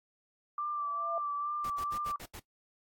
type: tone with vibrato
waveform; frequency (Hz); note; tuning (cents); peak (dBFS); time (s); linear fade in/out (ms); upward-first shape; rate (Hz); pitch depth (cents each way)
sine; 1174.7; D6; 0; -32; 0.58-2.16; 2; sine; 2.3; 27
type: tone with exponential growth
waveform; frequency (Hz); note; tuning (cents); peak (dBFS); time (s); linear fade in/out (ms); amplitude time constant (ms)
sine; 673; E5; +36; -31; 0.72-1.18; 2; 100
type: noise bursts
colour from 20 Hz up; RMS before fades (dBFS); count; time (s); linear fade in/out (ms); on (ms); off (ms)
pink; -46; 6; 1.64-2.396; 5; 61; 78
effects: noise-tail reverb RT60 0.1 s tail -17 dB re dry + AAC 64 kbps